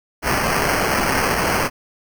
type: noise with sample-and-hold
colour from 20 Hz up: blue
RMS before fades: -19 dBFS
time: 0.22-1.7 s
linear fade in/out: 50 ms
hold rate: 3675 Hz
effects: none